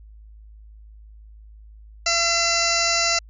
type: harmonic tone with a mistuned harmonic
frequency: 678 Hz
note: E5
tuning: 49 cents sharp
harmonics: 1 / 2 / 3 / 4 / 6 / 7 / 8 / 9 / 10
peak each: -27 / -27 / -27 / -27 / -27 / -27 / -27 / -27 / -27 dBFS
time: 2.06-3.19 s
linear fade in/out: 5 ms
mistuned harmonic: 10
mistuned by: +41 cents
effects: added 53 Hz sine -42 dBFS peak until 3.29 s